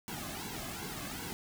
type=noise with flanger; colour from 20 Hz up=pink; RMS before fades=-41 dBFS; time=0.08-1.33 s; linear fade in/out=0 ms; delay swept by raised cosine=1.6 to 2.16 ms; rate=2.6 Hz; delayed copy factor=-0.8; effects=none